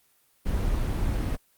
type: noise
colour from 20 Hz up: brown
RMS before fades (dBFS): -26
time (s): 0.45-1.37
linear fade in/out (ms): 20
effects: white hiss -65 dBFS RMS until 1.57 s + Opus 24 kbps